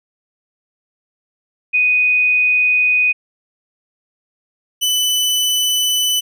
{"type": "tone pair in turn", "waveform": ["sine", "sawtooth"], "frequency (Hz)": [2489, 2995], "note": ["D#7", "F#7"], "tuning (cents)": [0, 20], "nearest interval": "minor third", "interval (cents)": 320, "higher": "second", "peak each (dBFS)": -11, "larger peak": "neither", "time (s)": [[1.73, 3.13], [4.81, 6.21]], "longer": "neither", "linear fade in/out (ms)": 20, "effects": []}